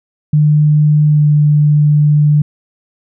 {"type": "tone with pitch glide", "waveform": "sine", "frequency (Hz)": [150.4, 148.76], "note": ["D3", "D3"], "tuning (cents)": [42, 23], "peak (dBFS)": -6, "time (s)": [0.33, 2.42], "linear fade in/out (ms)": 5, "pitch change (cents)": -19, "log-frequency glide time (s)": [1.14, 1.24], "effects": []}